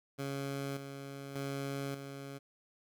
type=tone with tremolo; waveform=15% pulse; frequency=138.59 Hz; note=C#3; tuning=in tune; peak=-30 dBFS; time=0.18-2.39 s; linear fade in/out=20 ms; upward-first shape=square; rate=0.85 Hz; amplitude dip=55%; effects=none